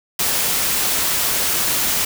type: noise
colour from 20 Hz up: white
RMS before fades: -19 dBFS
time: 0.19-2.05 s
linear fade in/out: 5 ms
effects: none